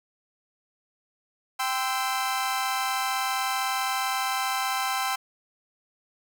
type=chord; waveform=sawtooth; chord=C major; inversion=second; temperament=equal with one note detuned; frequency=784 / 1032.1 / 1318.5 Hz; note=G5 / C6 / E6; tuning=0 / -24 / 0 cents; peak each=-25 / -26 / -28 dBFS; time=1.59-5.16 s; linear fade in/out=10 ms; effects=none